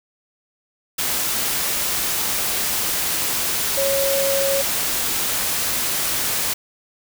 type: tone in noise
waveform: sine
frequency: 550 Hz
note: C#5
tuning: 14 cents flat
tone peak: -19 dBFS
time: 3.77-4.62 s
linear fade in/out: 10 ms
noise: white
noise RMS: -22 dBFS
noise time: 0.98-6.54 s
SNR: 0 dB
effects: none